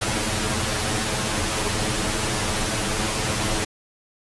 pink noise with comb filter, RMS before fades -24 dBFS, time 0.01-3.65 s, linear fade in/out 10 ms, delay 9.3 ms, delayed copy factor +0.95, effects resampled to 24000 Hz

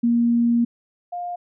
sine tone pair in turn, 235.7 / 706.3 Hz, A#3 / F5, +19 / +19 cents, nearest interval octave + perfect fifth, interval 1900 cents, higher second, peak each -15 / -26 dBFS, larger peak first, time 0.03-0.65 / 1.12-1.36 s, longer first, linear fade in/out 10 ms, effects none

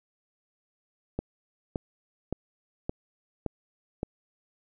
click train, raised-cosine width 2 ms, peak -16 dBFS, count 6, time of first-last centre 1.19-4.031 s, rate 1.76 Hz, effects none

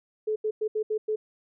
sine tone bursts at uneven times, 430.8 Hz, A4, 37 cents flat, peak -24 dBFS, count 6, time 0.27-0.36 / 0.44-0.51 / 0.61-0.68 / 0.75-0.83 / 0.9-0.98 / 1.08-1.16 s, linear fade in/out 10 ms, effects none

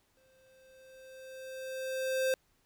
square tone with exponential growth, 523.3 Hz, C5, in tune, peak -27 dBFS, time 0.17-2.34 s, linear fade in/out 1 ms, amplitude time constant 470 ms, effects pink hiss -72 dBFS RMS until 2.65 s

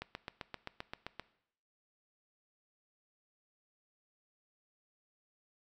click train, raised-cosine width 0.3 ms, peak -24 dBFS, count 10, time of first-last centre 0.02-1.196 s, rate 7.65 Hz, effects noise-tail reverb RT60 0.7 s tail -18 dB re dry

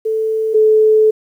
sine tone pair in turn, 440 / 433.4 Hz, A4 / A4, 0 / -26 cents, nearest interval unison, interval 26 cents, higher first, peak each -14 / -7 dBFS, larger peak second, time 0.05-0.54 / 0.54-1.11 s, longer second, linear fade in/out 10 ms, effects 8-bit

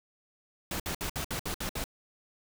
pink noise bursts, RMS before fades -34 dBFS, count 8, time 0.71-1.841 s, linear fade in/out 2 ms, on 88 ms, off 61 ms, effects none

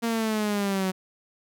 sawtooth linear sweep, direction down, 233.1 to 185.4 Hz, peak -20 dBFS, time 0.02-0.92 s, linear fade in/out 20 ms, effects none

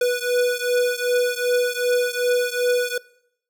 square beating tone pair, 490 / 492.6 Hz, B4 / B4, -14 / -5 cents, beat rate 2.6 Hz, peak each -22 / -23 dBFS, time 0.01-2.98 s, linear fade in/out 5 ms, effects noise-tail reverb RT60 0.7 s tail -21 dB re dry

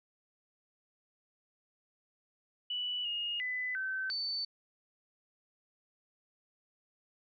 sine tone with pitch steps, 2959 / 2856 / 2003 / 1538 / 4524 Hz, F#7 / F7 / B6 / G6 / C#8, -1 / +38 / +24 / -33 / +34 cents, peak -33 dBFS, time 2.7-4.45 s, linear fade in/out 5 ms, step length 350 ms, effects none

